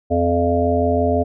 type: harmonic tone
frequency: 86.1 Hz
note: F2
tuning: 24 cents flat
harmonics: 1 / 3 / 5 / 7 / 8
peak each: -21 / -21 / -21 / -21 / -21 dBFS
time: 0.1-1.24 s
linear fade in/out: 20 ms
effects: none